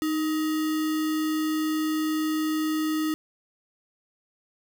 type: tone with sample-and-hold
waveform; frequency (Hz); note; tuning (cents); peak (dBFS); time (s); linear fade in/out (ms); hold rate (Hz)
sine; 311.1; D#4; 0; -23; 0.02-3.14; 0; 1575
effects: none